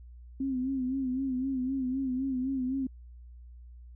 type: tone with vibrato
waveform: sine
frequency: 261.6 Hz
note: C4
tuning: in tune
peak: -28 dBFS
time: 0.4-2.87 s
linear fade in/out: 5 ms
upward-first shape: sine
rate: 3.9 Hz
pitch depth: 70 cents each way
effects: added 60 Hz sine -46 dBFS peak until 3.95 s